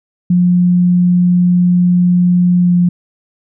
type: tone with pitch glide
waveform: sine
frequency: 177.9 to 176.26 Hz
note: F3 to F3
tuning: +32 to +16 cents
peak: -7 dBFS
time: 0.3-2.89 s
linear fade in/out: 5 ms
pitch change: -16 cents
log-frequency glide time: 2.59-2.74 s
effects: none